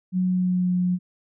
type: tone with pitch glide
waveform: sine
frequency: 183.6 to 180.03 Hz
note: F#3 to F#3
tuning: -13 to -47 cents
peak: -19 dBFS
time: 0.12-0.99 s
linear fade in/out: 50 ms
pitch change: -34 cents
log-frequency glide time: 0.23-0.76 s
effects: none